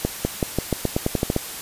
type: accelerating click train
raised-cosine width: 2 ms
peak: -6 dBFS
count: 12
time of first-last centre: 0.05-1.364 s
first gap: 200 ms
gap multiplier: 0.89
effects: white hiss -33 dBFS RMS until 1.61 s + resampled to 32000 Hz